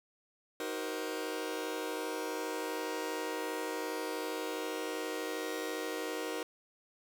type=chord; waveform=sawtooth; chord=C half-diminished seventh; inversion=first; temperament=just; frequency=314 / 376.7 / 470.9 / 523.3 Hz; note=Eb4 / Gb4 / Bb4 / C5; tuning=+16 / +31 / +18 / 0 cents; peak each=-37 / -38 / -35 / -40 dBFS; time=0.6-6.43 s; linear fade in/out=2 ms; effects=none